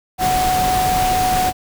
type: tone in noise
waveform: sine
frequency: 740 Hz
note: F#5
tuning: in tune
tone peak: -15 dBFS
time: 0.18-1.53 s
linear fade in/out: 50 ms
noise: pink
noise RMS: -22 dBFS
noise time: 0.18-1.53 s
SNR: +4 dB
effects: none